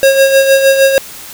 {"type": "tone with tremolo", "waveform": "square", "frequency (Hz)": 542, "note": "C#5", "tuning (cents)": -39, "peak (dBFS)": -4, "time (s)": [0.03, 0.98], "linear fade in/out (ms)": 0, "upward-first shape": "sine", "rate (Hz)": 6.5, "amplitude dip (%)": 55, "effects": ["white hiss -30 dBFS RMS until 1.33 s"]}